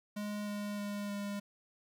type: tone with pitch steps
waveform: square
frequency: 207.7 / 206 / 204.4 / 202.7 Hz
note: G#3 / G#3 / G#3 / G#3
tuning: 0 / -14 / -27 / -42 cents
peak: -37 dBFS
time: 0.16-1.4 s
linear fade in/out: 10 ms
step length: 310 ms
effects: 11-bit